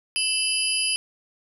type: tone cluster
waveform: sine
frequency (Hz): 2644 / 3020 / 4910 / 10700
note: E7 / F#7 / D#8 / E9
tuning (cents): +5 / +35 / -24 / +25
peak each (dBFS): -27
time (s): 0.16-0.96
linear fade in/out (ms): 0
effects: none